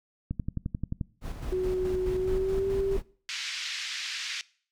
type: click train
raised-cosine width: 5 ms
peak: -18 dBFS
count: 9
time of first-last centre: 0.31-1.012 s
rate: 11.4 Hz
type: noise with tremolo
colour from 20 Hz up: brown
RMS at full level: -33 dBFS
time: 1.21-3.03 s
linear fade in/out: 50 ms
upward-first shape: square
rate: 4.7 Hz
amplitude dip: 45%
type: tone with pitch glide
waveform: sine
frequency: 369.8 to 390.2 Hz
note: F#4 to G4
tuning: -1 to -8 cents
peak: -25 dBFS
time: 1.52-2.97 s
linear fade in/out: 5 ms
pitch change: +93 cents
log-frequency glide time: 2.14-2.69 s
type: band-pass noise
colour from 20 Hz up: pink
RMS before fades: -35 dBFS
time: 3.29-4.41 s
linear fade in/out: 0 ms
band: 1900 to 5800 Hz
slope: 24 dB/octave
effects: noise-tail reverb RT60 0.5 s tail -22 dB re dry